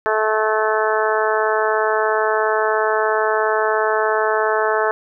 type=harmonic tone; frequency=217 Hz; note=A3; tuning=24 cents flat; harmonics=2 / 3 / 4 / 5 / 6 / 7 / 8; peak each=-20 / -22 / -23 / -24 / -25 / -25 / -26 dBFS; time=0.06-4.91 s; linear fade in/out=0 ms; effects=none